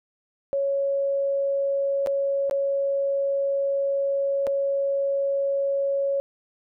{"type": "tone with dropouts", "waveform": "sine", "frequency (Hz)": 554.4, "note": "C#5", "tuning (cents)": 0, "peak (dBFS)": -21, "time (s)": [0.53, 6.2], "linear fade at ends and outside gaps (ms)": 0, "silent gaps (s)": [[2.062, 2.071], [2.497, 2.511], [4.468, 4.473]], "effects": []}